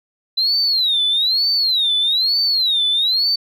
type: tone with vibrato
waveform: sine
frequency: 3987 Hz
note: B7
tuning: 16 cents sharp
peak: -13 dBFS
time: 0.37-3.36 s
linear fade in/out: 10 ms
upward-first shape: sine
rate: 1.1 Hz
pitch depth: 230 cents each way
effects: tanh soft clip ceiling -10 dBFS